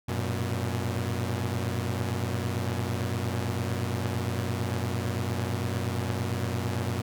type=tone cluster; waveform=sawtooth; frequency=93.4 / 111.5 / 120.3 Hz; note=F#2 / A2 / B2; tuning=+17 / +23 / -45 cents; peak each=-27 / -32 / -27 dBFS; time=0.08-7.02 s; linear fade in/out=10 ms; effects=none